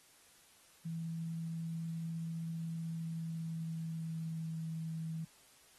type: tone with pitch glide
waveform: sine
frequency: 164.5 to 161.58 Hz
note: E3 to E3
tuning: -3 to -34 cents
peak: -37 dBFS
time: 0.85-5.25 s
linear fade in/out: 10 ms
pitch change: -31 cents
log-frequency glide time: 2.77-4.58 s
effects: white hiss -64 dBFS RMS until 5.78 s + AAC 32 kbps